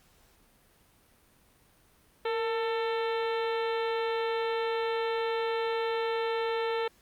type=harmonic tone with a mistuned harmonic; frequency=445.4 Hz; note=A4; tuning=21 cents sharp; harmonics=1 / 2 / 3 / 4 / 5 / 6 / 7 / 8 / 9; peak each=-29 / -35 / -39 / -41 / -43 / -45 / -46 / -47 / -48 dBFS; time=2.25-6.88 s; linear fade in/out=5 ms; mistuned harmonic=1; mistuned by=+55 cents; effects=pink hiss -63 dBFS RMS until 7.01 s + Opus 48 kbps

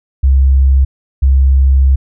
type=tone pair in turn; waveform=sine; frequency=67 / 67 Hz; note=C2 / C2; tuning=+42 / +42 cents; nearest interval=unison; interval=0 cents; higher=neither; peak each=-5 dBFS; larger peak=neither; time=0.23-0.85 / 1.22-1.96 s; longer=second; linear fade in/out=10 ms; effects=none

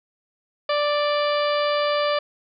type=harmonic tone; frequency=587.3 Hz; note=D5; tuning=in tune; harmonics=1 / 2 / 3 / 4 / 5 / 6 / 7 / 8; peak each=-21 / -25 / -32 / -33 / -33 / -34 / -39 / -35 dBFS; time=0.69-2.19 s; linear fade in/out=5 ms; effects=none

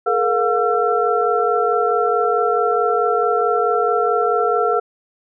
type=tone cluster; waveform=sine; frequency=425.7 / 470.3 / 712 / 1347 Hz; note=G#4 / A#4 / F5 / E6; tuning=+43 / +15 / +33 / +37 cents; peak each=-20 dBFS; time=0.06-4.8 s; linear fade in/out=10 ms; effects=none

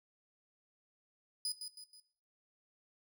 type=tone with echo; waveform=30% pulse; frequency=4978 Hz; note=D#8; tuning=in tune; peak=-31 dBFS; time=1.45-1.52 s; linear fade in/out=2 ms; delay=160 ms; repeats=3; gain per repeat=-7 dB; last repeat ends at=2 s; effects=noise-tail reverb RT60 0.5 s tail -17 dB re dry

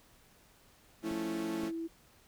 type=chord; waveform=sawtooth; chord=F augmented; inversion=none; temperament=equal with one note detuned; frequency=175.42 / 220 / 277.2 Hz; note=F3 / A3 / C#4; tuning=+8 / 0 / 0 cents; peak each=-41 / -36 / -39 dBFS; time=1.02-1.72 s; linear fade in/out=50 ms
type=tone; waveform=sine; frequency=329.6 Hz; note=E4; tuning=in tune; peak=-35 dBFS; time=1.03-1.88 s; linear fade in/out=20 ms
type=clicks; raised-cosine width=3 ms; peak=-34 dBFS; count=2; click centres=1.114 / 1.635 s
effects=pink hiss -63 dBFS RMS until 2.27 s

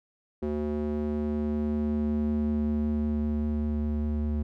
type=tone with band-pass filter sweep; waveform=square; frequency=74.6 Hz; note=D2; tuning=28 cents sharp; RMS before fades=-28 dBFS; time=0.42-4.43 s; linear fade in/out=10 ms; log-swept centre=330 to 150 Hz; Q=2.2; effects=none

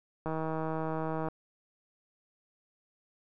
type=click train; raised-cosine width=1 ms; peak=-21 dBFS; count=164; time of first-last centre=0.26-1.285 s; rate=159 Hz; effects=none

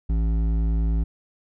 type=tone with hard clipping; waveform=sine; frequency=55 Hz; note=A1; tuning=in tune; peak=-21 dBFS; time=0.09-1.04 s; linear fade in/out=10 ms; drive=10 dB; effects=none

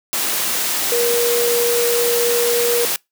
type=tone in noise; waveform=sine; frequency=475.9 Hz; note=A#4; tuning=36 cents sharp; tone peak=-16 dBFS; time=0.92-2.85 s; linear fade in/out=0 ms; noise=white; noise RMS=-20 dBFS; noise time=0.13-2.96 s; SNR=+1 dB; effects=noise-tail reverb RT60 0.2 s tail -26 dB re dry + high-pass 200 Hz 12 dB/octave

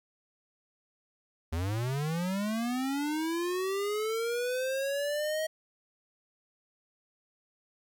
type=linear sweep; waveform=square; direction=up; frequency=77.2 to 636 Hz; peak=-30 dBFS; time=1.52-5.47 s; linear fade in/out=10 ms; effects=12-bit

